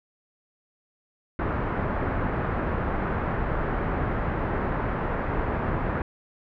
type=low-pass noise; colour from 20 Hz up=pink; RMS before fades=-27 dBFS; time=1.39-6.02 s; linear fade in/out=2 ms; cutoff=1700 Hz; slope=24 dB/octave; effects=none